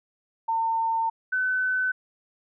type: tone pair in turn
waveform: sine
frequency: 905 / 1511.8 Hz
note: A5 / F#6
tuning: +48 / +37 cents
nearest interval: major sixth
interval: 889 cents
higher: second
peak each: -22 dBFS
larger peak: neither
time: 0.48-1.1 / 1.32-1.92 s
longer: first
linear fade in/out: 10 ms
effects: none